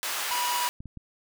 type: high-pass noise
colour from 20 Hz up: pink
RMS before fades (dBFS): -31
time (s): 0.03-0.69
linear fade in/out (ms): 0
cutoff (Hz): 1000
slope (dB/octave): 12
type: tone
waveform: square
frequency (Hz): 975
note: B5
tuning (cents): -23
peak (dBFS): -28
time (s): 0.31-0.68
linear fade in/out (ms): 0
type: clicks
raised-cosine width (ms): 5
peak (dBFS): -28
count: 3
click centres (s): 0.805 / 0.857 / 0.973
effects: none